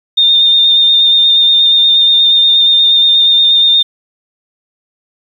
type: tone with vibrato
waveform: sine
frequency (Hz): 3639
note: A#7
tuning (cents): -42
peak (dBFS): -5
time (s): 0.17-3.83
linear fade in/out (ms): 10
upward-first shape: triangle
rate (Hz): 8.4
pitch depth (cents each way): 23
effects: 7-bit